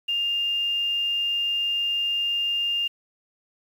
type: tone with quantisation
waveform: sine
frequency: 2807 Hz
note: F7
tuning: 8 cents sharp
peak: -22 dBFS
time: 0.08-2.88 s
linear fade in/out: 10 ms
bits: 8
effects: none